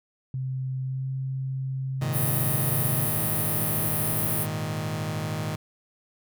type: tone with pitch glide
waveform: sine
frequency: 130.81 to 132.71 Hz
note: C3 to C3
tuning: 0 to +25 cents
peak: -27 dBFS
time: 0.34-3.06 s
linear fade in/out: 2 ms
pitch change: +25 cents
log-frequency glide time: 0.83-1.08 s
type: chord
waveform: sawtooth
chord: Ab suspended second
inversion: none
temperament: just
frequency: 103.83 / 116.8 / 155.74 Hz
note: Ab2 / Bb2 / Eb3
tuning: 0 / +4 / +2 cents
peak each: -29 / -30 / -26 dBFS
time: 2.01-5.56 s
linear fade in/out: 10 ms
type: band-stop noise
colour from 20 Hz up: white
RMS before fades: -28 dBFS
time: 2.12-4.47 s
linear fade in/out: 50 ms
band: 460 to 9100 Hz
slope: 96 dB/octave
effects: none